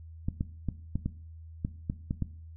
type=clicks; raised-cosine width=5 ms; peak=-17 dBFS; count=9; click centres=0.285 / 0.409 / 0.687 / 0.956 / 1.06 / 1.649 / 1.899 / 2.109 / 2.223 s; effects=noise-tail reverb RT60 0.5 s tail -17 dB re dry + added 81 Hz sine -44 dBFS peak until 2.56 s